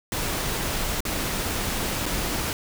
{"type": "noise with dropouts", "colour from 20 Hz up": "pink", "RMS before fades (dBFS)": -27, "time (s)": [0.12, 2.53], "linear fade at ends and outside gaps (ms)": 1, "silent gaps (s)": [[1.005, 1.052], [2.057, 2.062]], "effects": []}